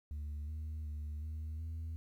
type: tone with pitch steps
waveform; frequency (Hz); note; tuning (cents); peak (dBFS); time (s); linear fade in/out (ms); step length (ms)
sine; 74.2 / 77.8 / 75.2 / 78.2 / 81; D2 / D#2 / D2 / D#2 / E2; +18 / 0 / +42 / +9 / -30; -36; 0.11-1.96; 0; 370
effects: tanh soft clip ceiling -38 dBFS + 12-bit